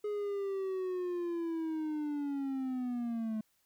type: linear sweep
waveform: triangle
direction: down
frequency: 420 to 215.1 Hz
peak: -31 dBFS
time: 0.04-3.41 s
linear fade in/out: 5 ms
effects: white hiss -74 dBFS RMS until 3.65 s